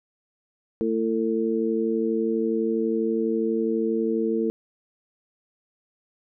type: harmonic tone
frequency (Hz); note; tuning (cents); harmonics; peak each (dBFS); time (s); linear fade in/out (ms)
112.2; A2; +34; 2 / 3 / 4; -26 / -26 / -25; 0.81-4.5; 0
effects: none